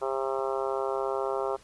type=harmonic tone; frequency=134 Hz; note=C3; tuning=42 cents sharp; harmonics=3 / 4 / 5 / 6 / 7 / 8 / 9 / 10; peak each=-31 / -33 / -35 / -37 / -38 / -39 / -40 / -41 dBFS; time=0.01-1.57 s; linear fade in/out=20 ms; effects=pink hiss -56 dBFS RMS until 1.63 s + resampled to 24000 Hz